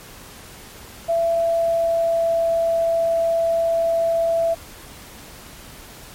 sine tone with pitch glide, 670 to 665.8 Hz, E5 to E5, +28 to +17 cents, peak -16 dBFS, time 1.08-4.55 s, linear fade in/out 20 ms, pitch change -11 cents, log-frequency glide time 1.2-2.51 s, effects pink hiss -41 dBFS RMS until 6.14 s + MP3 64 kbps

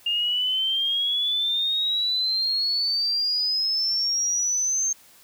sine exponential sweep, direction up, 2813 to 6390 Hz, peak -21 dBFS, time 0.06-4.93 s, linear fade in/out 5 ms, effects white hiss -53 dBFS RMS until 5.23 s

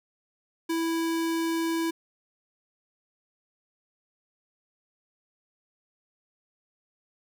square tone, 329.6 Hz, E4, in tune, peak -26 dBFS, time 0.69-1.91 s, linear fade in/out 10 ms, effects none

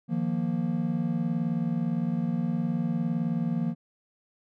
triangle chord, Eb suspended second, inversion none, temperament just, 155.56 / 175.01 / 233.3 Hz, Eb3 / F3 / Bb3, 0 / +4 / +2 cents, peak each -30 / -27 / -27 dBFS, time 0.08-3.75 s, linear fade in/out 50 ms, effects none

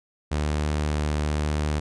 sawtooth tone, 75.1 Hz, D2, 39 cents sharp, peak -19 dBFS, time 0.31-1.8 s, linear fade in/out 10 ms, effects resampled to 22050 Hz

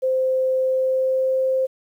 sine tone with pitch glide, 520 to 523.9 Hz, C5 to C5, -11 to +2 cents, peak -17 dBFS, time 0.02-1.67 s, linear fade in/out 20 ms, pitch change +13 cents, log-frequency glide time 0.57-1.39 s, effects 9-bit

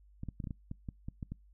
clicks, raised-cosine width 5 ms, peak -27 dBFS, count 11, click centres 0.234 / 0.287 / 0.402 / 0.441 / 0.472 / 0.508 / 0.714 / 0.888 / 1.085 / 1.228 / 1.32 s, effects noise-tail reverb RT60 0.2 s tail -26 dB re dry + added 50 Hz sine -58 dBFS peak until 1.53 s

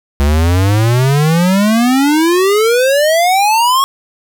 square exponential sweep, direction up, 69.3 to 1109 Hz, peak -9 dBFS, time 0.2-3.84 s, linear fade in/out 0 ms, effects none

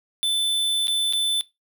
square tone with dropouts, 3520 Hz, A7, in tune, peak -20 dBFS, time 0.23-1.41 s, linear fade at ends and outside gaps 0 ms, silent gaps 0.871-0.881 / 1.126-1.134 s, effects noise-tail reverb RT60 0.2 s tail -20 dB re dry

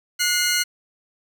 15% pulse tone pair together, 1453 / 2098 Hz, F#6 / C7, -32 / +4 cents, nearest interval tritone, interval 636 cents, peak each -15 dBFS, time 0.19-0.64 s, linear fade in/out 20 ms, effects none

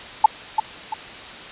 sine tone with echo, 870 Hz, A5, 20 cents flat, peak -5 dBFS, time 0.24-0.26 s, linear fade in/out 5 ms, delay 340 ms, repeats 2, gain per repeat -8 dB, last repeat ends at 0.94 s, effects white hiss -36 dBFS RMS until 1.51 s + resampled to 8000 Hz

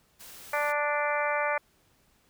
white noise, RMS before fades -47 dBFS, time 0.19-0.73 s, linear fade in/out 20 ms
harmonic tone, 293.7 Hz, D4, in tune, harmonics 2 / 3 / 4 / 5 / 6 / 7 / 8, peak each -30 / -32 / -33 / -34 / -35 / -35 / -36 dBFS, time 0.53-1.58 s, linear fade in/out 5 ms
effects pink hiss -66 dBFS RMS until 2.29 s

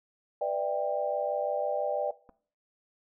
sine chord, E minor seventh, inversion second, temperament just, 494.4 / 593.3 / 659.3 / 791.1 Hz, B4 / D5 / E5 / G5, +2 / +18 / 0 / +16 cents, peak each -34 / -30 / -35 / -33 dBFS, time 0.41-2.11 s, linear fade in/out 5 ms
clicks, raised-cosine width 1 ms, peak -39 dBFS, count 2, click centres 2.291 / 2.295 s
effects noise-tail reverb RT60 0.5 s tail -19 dB re dry

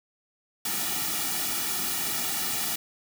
white noise with comb filter, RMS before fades -29 dBFS, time 0.65-2.76 s, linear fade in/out 5 ms, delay 1.9 ms, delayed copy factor -0.9, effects none

